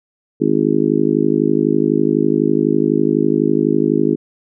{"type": "harmonic tone", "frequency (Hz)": 52, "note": "G#1", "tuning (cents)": 3, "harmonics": [3, 4, 5, 6, 7, 8], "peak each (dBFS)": [-23, -22, -18, -17, -19, -20], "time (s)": [0.4, 4.16], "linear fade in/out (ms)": 20, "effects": []}